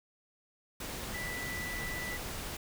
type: tone in noise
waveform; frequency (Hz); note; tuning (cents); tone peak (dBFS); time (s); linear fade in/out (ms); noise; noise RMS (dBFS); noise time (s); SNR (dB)
sine; 1975.5; B6; 0; -38; 1.14-2.17; 5; pink; -40; 0.8-2.57; -1
effects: none